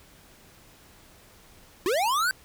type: linear sweep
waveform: square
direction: up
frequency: 330 to 1568 Hz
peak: -23 dBFS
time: 1.86-2.31 s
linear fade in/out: 0 ms
effects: pink hiss -54 dBFS RMS until 2.44 s